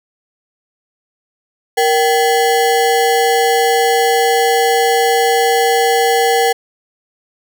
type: ring-modulated tone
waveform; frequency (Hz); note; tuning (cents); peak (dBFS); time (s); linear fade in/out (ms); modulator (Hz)
square; 622.3; D#5; 0; -8; 1.77-6.53; 10; 155
effects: none